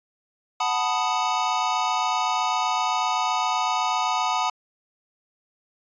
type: chord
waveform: square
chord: B dominant seventh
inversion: second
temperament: equal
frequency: 740 / 880 / 987.8 / 1244.5 Hz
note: F#5 / A5 / B5 / D#6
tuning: 0 / 0 / 0 / 0 cents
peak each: -28 dBFS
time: 0.6-4.5 s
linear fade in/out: 5 ms
effects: resampled to 16000 Hz